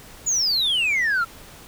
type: exponential sweep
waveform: sine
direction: down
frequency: 7040 to 1318 Hz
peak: -16 dBFS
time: 0.26-1.25 s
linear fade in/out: 20 ms
effects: tanh soft clip ceiling -17 dBFS + pink hiss -44 dBFS RMS until 1.67 s